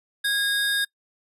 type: tone pair together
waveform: square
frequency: 1641 / 3681 Hz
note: G#6 / A#7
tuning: -21 / -23 cents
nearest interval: octave + major second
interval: 1398 cents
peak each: -24 / -26 dBFS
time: 0.24-0.85 s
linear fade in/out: 10 ms
effects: noise-tail reverb RT60 0.1 s tail -23 dB re dry + resampled to 32000 Hz